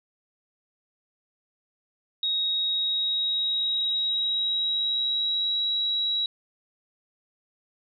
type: tone with pitch glide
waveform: sine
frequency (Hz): 3775 to 3877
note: A#7 to B7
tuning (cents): +21 to -33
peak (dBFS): -23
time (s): 2.23-6.26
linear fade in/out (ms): 2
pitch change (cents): +46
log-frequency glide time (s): 2.46-5.63
effects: none